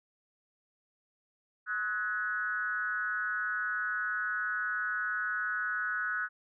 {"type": "tone with frequency modulation", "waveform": "sine", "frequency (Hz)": 1480, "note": "F#6", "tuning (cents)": 0, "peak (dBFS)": -30, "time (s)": [1.66, 6.29], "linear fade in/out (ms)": 50, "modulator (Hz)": 203, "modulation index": 0.85, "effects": []}